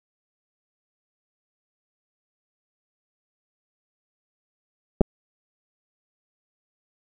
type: clicks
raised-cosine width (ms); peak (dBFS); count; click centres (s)
2; -4; 2; 5.009 / 5.014
effects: none